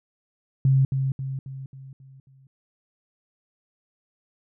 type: tone with echo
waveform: sine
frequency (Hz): 134.1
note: C3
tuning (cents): +43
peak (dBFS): -15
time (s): 0.65-0.85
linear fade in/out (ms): 2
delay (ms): 270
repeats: 6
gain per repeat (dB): -6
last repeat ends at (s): 2.47
effects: none